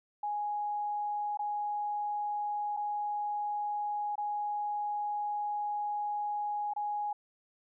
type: tone with dropouts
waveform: sine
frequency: 830.6 Hz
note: G#5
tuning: in tune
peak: -31 dBFS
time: 0.23-7.13 s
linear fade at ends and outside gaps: 5 ms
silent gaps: 1.373-1.391 / 2.767-2.771 / 4.156-4.179 / 6.736-6.762 s
effects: none